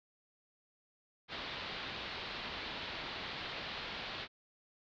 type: low-pass noise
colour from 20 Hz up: white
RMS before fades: -43 dBFS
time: 1.28-4.28 s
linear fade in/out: 50 ms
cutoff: 4300 Hz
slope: 48 dB/octave
effects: none